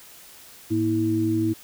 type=tone cluster; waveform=sine; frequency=108.1 / 232.8 / 324.3 Hz; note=A2 / A#3 / E4; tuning=-30 / -2 / -28 cents; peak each=-27 / -29 / -21 dBFS; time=0.7-1.54 s; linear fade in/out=20 ms; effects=white hiss -47 dBFS RMS until 1.63 s